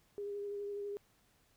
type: tone with vibrato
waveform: sine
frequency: 406.4 Hz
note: G#4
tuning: 38 cents flat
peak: -38 dBFS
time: 0.18-0.97 s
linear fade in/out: 0 ms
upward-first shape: sine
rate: 12 Hz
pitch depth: 16 cents each way
effects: pink hiss -71 dBFS RMS until 1.56 s